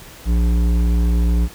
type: tone with hard clipping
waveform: sine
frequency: 58.27 Hz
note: A#1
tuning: in tune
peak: -15 dBFS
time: 0.25-1.49 s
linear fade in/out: 50 ms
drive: 11 dB
effects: pink hiss -40 dBFS RMS until 1.54 s